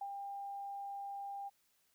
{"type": "tone with ADSR envelope", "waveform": "sine", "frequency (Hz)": 798, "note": "G5", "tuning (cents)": 31, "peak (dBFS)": -38, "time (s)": [0.01, 1.5], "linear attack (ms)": 5, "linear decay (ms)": 57, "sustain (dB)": -3, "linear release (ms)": 25, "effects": ["white hiss -75 dBFS RMS until 1.94 s"]}